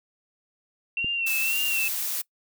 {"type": "tone with vibrato", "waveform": "sine", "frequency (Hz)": 2706, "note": "E7", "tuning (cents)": 45, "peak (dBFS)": -24, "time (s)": [0.97, 1.88], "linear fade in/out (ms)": 2, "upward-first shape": "sine", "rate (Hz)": 1.9, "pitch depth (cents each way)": 58}
{"type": "click", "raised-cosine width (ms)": 3, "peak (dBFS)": -23, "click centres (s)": 1.045}
{"type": "noise", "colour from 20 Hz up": "blue", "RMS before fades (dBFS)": -29, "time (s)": [1.26, 2.22], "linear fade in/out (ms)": 10}
{"effects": ["noise-tail reverb RT60 0.1 s tail -23 dB re dry"]}